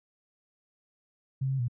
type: tone with pitch steps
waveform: sine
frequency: 133.3 / 134.1 / 120.9 Hz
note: C3 / C3 / B2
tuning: +33 / +43 / -36 cents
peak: -26 dBFS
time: 1.41-1.683 s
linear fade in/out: 10 ms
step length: 91 ms
effects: none